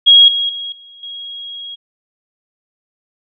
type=tone with level steps; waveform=sine; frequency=3294 Hz; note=G#7; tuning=15 cents flat; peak=-3 / -14 / -22 / -37 / -26 dBFS; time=0.06-1.76 s; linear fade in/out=20 ms; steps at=0.28 / 0.49 / 0.72 / 1.03 s; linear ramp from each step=2 ms; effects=none